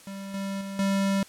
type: tone with level steps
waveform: square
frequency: 196 Hz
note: G3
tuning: in tune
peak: -36 / -30 / -34 / -23 dBFS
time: 0.07-1.23 s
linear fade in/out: 2 ms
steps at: 0.34 / 0.61 / 0.79 s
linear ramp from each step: 2 ms
effects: white hiss -51 dBFS RMS until 1.28 s + low-pass 11000 Hz 12 dB/octave